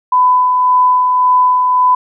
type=tone with tremolo; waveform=sine; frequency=1002 Hz; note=B5; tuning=25 cents sharp; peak=-6 dBFS; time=0.12-1.95 s; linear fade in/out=5 ms; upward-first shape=sine; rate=1.8 Hz; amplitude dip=30%; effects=none